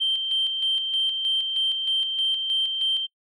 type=tone with tremolo; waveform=sine; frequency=3136 Hz; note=G7; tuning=in tune; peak=-19 dBFS; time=0-3.07 s; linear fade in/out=20 ms; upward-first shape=square; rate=3.2 Hz; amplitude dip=45%; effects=noise-tail reverb RT60 0.1 s tail -25 dB re dry + tanh soft clip ceiling -15 dBFS